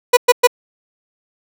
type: tone bursts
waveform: 30% pulse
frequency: 491.5 Hz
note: B4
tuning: 8 cents flat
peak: -3 dBFS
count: 3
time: 0.13-0.473 s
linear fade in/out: 10 ms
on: 41 ms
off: 110 ms
effects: none